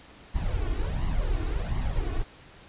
brown noise with flanger, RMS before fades -27 dBFS, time 0.34-2.24 s, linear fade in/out 20 ms, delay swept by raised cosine 0.99 to 2.79 ms, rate 1.4 Hz, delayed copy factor +0.75, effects pink hiss -51 dBFS RMS until 2.68 s + resampled to 8000 Hz

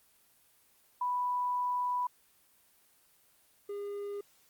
sine / triangle tone pair in turn, 987.8 / 406.1 Hz, B5 / G#4, 0 / -39 cents, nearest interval octave + minor third, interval 1539 cents, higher first, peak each -29 / -34 dBFS, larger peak first, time 1.01-2.07 / 3.69-4.21 s, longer first, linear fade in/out 5 ms, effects white hiss -66 dBFS RMS until 4.49 s + Opus 24 kbps

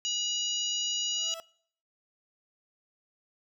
harmonic tone, 967 Hz, B5, 37 cents flat, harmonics 3 / 4 / 5 / 6 / 7, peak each -31 / -39 / -40 / -39 / -35 dBFS, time 0.05-1.34 s, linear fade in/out 0 ms
30% pulse tone with exponential growth, 659.3 Hz, E5, in tune, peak -35 dBFS, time 0.97-1.4 s, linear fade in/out 0 ms, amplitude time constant 93 ms
effects noise-tail reverb RT60 0.6 s tail -24 dB re dry

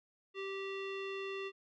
square tone with low-pass filter, 390 Hz, G4, 9 cents flat, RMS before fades -41 dBFS, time 0.34-1.52 s, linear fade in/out 50 ms, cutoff 3000 Hz, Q 3.6, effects none

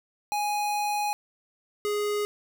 square tone pair in turn, 830.6 / 415.3 Hz, G#5 / G#4, 0 / 0 cents, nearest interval octave, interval 1200 cents, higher first, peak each -26 dBFS, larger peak neither, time 0.32-1.13 / 1.85-2.25 s, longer first, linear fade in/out 0 ms, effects none

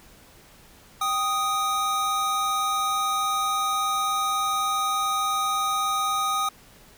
square tone pair together, 784 / 1244.5 Hz, G5 / D#6, 0 / 0 cents, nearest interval minor sixth, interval 800 cents, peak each -31 / -24 dBFS, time 1.01-6.49 s, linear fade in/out 5 ms, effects pink hiss -52 dBFS RMS until 6.97 s

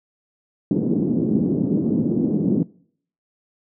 pink band-pass noise, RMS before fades -20 dBFS, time 0.71-2.63 s, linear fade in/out 2 ms, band 180 to 320 Hz, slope 24 dB/octave, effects noise-tail reverb RT60 0.6 s tail -23 dB re dry

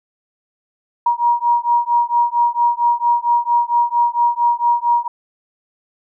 sine beating tone pair, 949 / 953.4 Hz, A#5 / A#5, +31 / +39 cents, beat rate 4.4 Hz, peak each -16 dBFS, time 1.06-5.08 s, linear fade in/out 5 ms, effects none

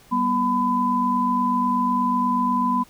sine tone cluster, 194.7 / 242.9 / 1005 Hz, G3 / B3 / B5, -12 / -29 / +30 cents, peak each -28 / -23 / -20 dBFS, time 0.11-2.84 s, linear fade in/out 20 ms, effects pink hiss -52 dBFS RMS until 2.89 s

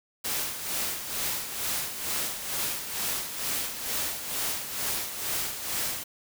white noise with tremolo, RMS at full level -29 dBFS, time 0.24-6.04 s, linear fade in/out 10 ms, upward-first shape sine, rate 2.2 Hz, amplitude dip 60%, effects none

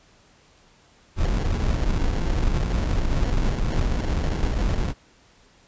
brown noise with sample-and-hold, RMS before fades -22 dBFS, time 1.16-4.94 s, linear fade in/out 50 ms, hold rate 1225 Hz, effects pink hiss -56 dBFS RMS until 5.67 s + resampled to 16000 Hz

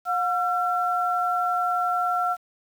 sine tone pair together, 719 / 1355.7 Hz, F#5 / E6, -50 / +48 cents, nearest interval major seventh, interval 1098 cents, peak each -24 dBFS, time 0.05-2.37 s, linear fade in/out 50 ms, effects 8-bit

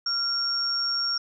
sine tone pair together, 1383 / 5532 Hz, F6 / F8, -17 / -17 cents, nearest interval 2 octaves, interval 2400 cents, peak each -33 / -24 dBFS, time 0.06-1.18 s, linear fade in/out 5 ms, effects none

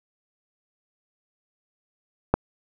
click, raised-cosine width 1 ms, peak -3 dBFS, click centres 2.34 s, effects none

